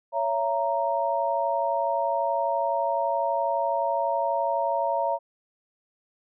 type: chord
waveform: sine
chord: A# diminished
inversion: first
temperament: just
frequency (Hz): 559.4 / 671.3 / 932.3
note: C#5 / E5 / A#5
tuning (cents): +16 / +31 / 0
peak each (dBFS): -28 / -27 / -26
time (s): 0.12-5.19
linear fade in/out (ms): 50
effects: none